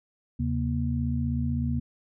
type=tone cluster; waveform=sine; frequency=78.1 / 134 / 237.3 Hz; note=D#2 / C3 / A#3; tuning=+7 / +42 / +31 cents; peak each=-29 dBFS; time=0.39-1.8 s; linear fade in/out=10 ms; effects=none